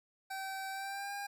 25% pulse tone with pitch glide, 772 to 805.2 Hz, G5 to G5, -27 to +46 cents, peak -35 dBFS, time 0.3-1.27 s, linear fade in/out 10 ms, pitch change +73 cents, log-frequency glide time 0.7-1.13 s, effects none

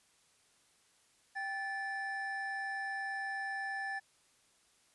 triangle tone pair together, 784 / 1745.8 Hz, G5 / A6, 0 / -14 cents, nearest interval octave + major second, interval 1386 cents, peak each -39 / -36 dBFS, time 1.35-4 s, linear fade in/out 20 ms, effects white hiss -69 dBFS RMS until 4.94 s + resampled to 24000 Hz

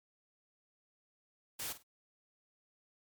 white noise with echo, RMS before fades -40 dBFS, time 1.59-1.73 s, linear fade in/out 10 ms, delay 50 ms, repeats 2, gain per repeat -13 dB, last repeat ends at 1.83 s, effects MP3 96 kbps

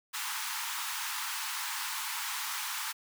pink high-pass noise, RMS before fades -36 dBFS, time 0.13-2.93 s, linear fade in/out 20 ms, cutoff 840 Hz, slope 96 dB/octave, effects none

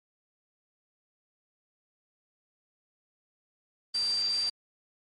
sine tone in noise, 4699 Hz, D8, in tune, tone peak -26 dBFS, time 3.94-4.5 s, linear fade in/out 10 ms, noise white, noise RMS -41 dBFS, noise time 3.94-4.5 s, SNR +12 dB, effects MP3 48 kbps

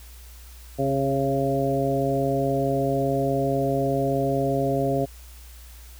harmonic tone with a mistuned harmonic, 136.3 Hz, C#3, 29 cents flat, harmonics 1 / 2 / 3 / 4 / 5, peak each -27 / -27 / -27 / -27 / -27 dBFS, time 0.78-5.06 s, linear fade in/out 20 ms, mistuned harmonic 4, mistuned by +15 cents, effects added 60 Hz sine -42 dBFS peak until 5.99 s + white hiss -50 dBFS RMS until 5.99 s

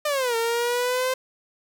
sawtooth exponential two-way sweep, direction down then up, 610 to 455.3 to 520 Hz, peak -18 dBFS, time 0.05-1.14 s, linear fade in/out 5 ms, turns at 0.36 s, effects none

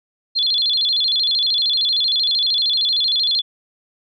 sine tone with vibrato, 3799 Hz, A#7, 32 cents sharp, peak -15 dBFS, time 0.35-3.42 s, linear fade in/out 20 ms, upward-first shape square, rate 13 Hz, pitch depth 170 cents each way, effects none

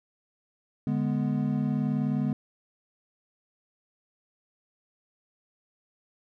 triangle chord, G# diminished, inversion second, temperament equal, 146.83 / 207.7 / 246.9 Hz, D3 / G#3 / B3, 0 / 0 / 0 cents, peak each -27 dBFS, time 0.87-2.33 s, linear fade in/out 2 ms, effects none

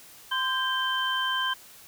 sine tone cluster, 1033 / 1585 / 3110 Hz, C6 / G6 / G7, -22 / +19 / -14 cents, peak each -29 dBFS, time 0.31-1.54 s, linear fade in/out 10 ms, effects white hiss -50 dBFS RMS until 1.87 s

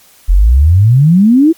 sine exponential sweep, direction up, 41 to 340 Hz, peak -3 dBFS, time 0.28-1.53 s, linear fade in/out 20 ms, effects white hiss -44 dBFS RMS until 1.57 s + MP3 96 kbps

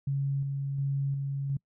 sine tone with tremolo, 138.59 Hz, C#3, in tune, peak -26 dBFS, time 0.07-1.57 s, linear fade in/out 5 ms, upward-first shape square, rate 1.4 Hz, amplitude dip 30%, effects noise-tail reverb RT60 0.1 s tail -26 dB re dry

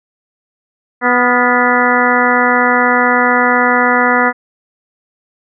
harmonic tone with a mistuned harmonic, 246.9 Hz, B3, in tune, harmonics 1 / 2 / 3 / 4 / 5 / 6 / 7 / 8, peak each -17 / -17 / -17 / -17 / -17 / -17 / -17 / -17 dBFS, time 1.01-4.33 s, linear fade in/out 50 ms, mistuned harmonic 6, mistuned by -58 cents, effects none

